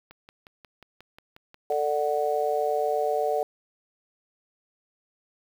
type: click train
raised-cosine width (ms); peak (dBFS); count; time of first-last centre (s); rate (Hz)
0.3; -31; 10; 0.11-1.723; 5.58
type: harmonic tone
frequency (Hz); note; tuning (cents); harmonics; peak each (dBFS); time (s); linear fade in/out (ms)
148.1; D3; +15; 3 / 4 / 5; -27 / -27 / -27; 1.7-3.43; 2
effects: 8-bit

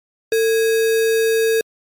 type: tone with sample-and-hold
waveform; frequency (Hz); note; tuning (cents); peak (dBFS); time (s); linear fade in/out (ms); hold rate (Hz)
sine; 450; A4; +39; -13; 0.32-1.61; 2; 2100
effects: MP3 64 kbps

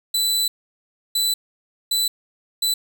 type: tone bursts at uneven times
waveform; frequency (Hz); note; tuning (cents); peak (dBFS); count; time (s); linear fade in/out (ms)
sawtooth; 3990; B7; +17; -15; 4; 0.14-0.48 / 1.15-1.34 / 1.91-2.08 / 2.62-2.74; 5
effects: none

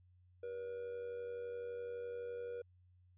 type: tone with amplitude modulation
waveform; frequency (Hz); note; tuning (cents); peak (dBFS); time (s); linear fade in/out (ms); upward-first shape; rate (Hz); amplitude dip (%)
triangle; 479.8; A#4; +50; -37; 0.43-2.62; 5; sine; 91.8; 55
effects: added 90 Hz sine -64 dBFS peak until 3.17 s + resampled to 8000 Hz

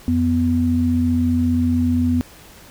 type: tone pair together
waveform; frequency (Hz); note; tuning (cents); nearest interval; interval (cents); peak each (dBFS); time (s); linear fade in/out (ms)
sine; 87.61 / 247.8; F2 / B3; +6 / +6; octave + tritone; 1800; -20 / -16; 0.08-2.21; 0
effects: pink hiss -44 dBFS RMS until 2.7 s

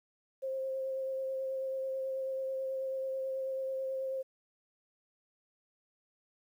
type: tone with vibrato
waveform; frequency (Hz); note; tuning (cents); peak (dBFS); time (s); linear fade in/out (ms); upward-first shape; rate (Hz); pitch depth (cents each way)
sine; 530; C5; +22; -33; 0.42-4.23; 20; sine; 9.2; 13
effects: 11-bit

